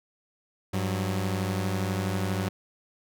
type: tone pair together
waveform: sawtooth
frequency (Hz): 98 / 183.72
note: G2 / F#3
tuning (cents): 0 / -12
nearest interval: major seventh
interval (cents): 1088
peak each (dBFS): -24 / -27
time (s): 0.73-2.49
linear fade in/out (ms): 10
effects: none